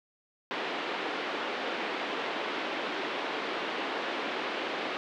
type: band-pass noise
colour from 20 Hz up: pink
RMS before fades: -34 dBFS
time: 0.51-4.97 s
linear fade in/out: 0 ms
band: 290 to 3500 Hz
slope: 24 dB/octave
effects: none